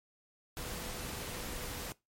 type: tone in noise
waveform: sine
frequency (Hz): 493.9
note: B4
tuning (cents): 0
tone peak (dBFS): -51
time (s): 0.57-1.92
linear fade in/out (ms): 0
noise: pink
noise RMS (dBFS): -41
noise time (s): 0.57-1.92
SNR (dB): -13
effects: noise-tail reverb RT60 0.2 s tail -20 dB re dry + MP3 64 kbps